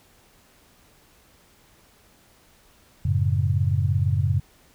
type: chord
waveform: sine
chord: F# minor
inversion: none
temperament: equal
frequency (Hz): 92.5 / 110 / 138.59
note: F#2 / A2 / C#3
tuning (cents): 0 / 0 / 0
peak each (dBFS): -22 / -24 / -24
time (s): 3.05-4.4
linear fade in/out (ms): 5
effects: pink hiss -57 dBFS RMS until 4.74 s